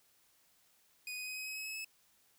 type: tone with pitch steps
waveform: sawtooth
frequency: 2482 / 2498 / 2514 / 2530 / 2546 / 2562 / 2578 / 2595 Hz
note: D#7 / D#7 / D#7 / D#7 / D#7 / E7 / E7 / E7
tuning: -5 / +6 / +17 / +28 / +39 / -50 / -39 / -28 cents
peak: -37 dBFS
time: 1.07-1.846 s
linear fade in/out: 2 ms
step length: 97 ms
effects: white hiss -70 dBFS RMS until 2.38 s